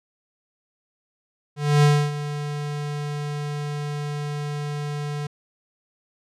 square tone with ADSR envelope, 146.83 Hz, D3, in tune, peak -13 dBFS, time 1.56-5.27 s, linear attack 270 ms, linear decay 280 ms, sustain -14 dB, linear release 6 ms, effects low-pass 8000 Hz 12 dB/octave

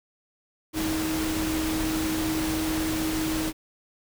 sine tone in noise, 316.3 Hz, D#4, 29 cents sharp, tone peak -26 dBFS, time 0.73-3.53 s, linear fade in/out 50 ms, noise pink, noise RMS -31 dBFS, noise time 0.73-3.53 s, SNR +2 dB, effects none

